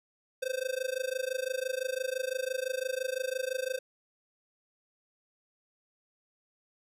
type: tone with amplitude modulation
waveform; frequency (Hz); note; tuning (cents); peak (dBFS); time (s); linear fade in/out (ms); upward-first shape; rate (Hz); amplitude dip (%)
square; 518; C5; -17; -28; 0.42-3.79; 10; sine; 25.9; 95
effects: resampled to 32000 Hz